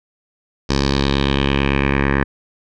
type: tone with low-pass filter sweep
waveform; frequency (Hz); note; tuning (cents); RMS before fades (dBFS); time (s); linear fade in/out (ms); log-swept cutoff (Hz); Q
10% pulse; 69; C#2; -7; -17; 0.69-2.24; 10; 5200 to 1800; 3.2
effects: none